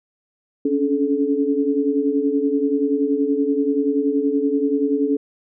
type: tone cluster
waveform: sine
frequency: 275.8 / 286.3 / 432 Hz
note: C#4 / D4 / A4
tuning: -9 / -44 / -32 cents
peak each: -21 dBFS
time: 0.65-5.17 s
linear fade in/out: 5 ms
effects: none